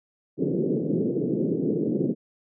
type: band-pass noise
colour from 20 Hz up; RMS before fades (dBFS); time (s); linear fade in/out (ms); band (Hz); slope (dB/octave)
white; -25; 0.37-2.15; 50; 140 to 450; 48
effects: none